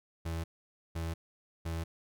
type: tone bursts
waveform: 35% pulse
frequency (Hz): 82.41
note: E2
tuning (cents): 0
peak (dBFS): -32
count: 3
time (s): 0.25-1.84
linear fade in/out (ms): 10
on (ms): 190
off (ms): 510
effects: none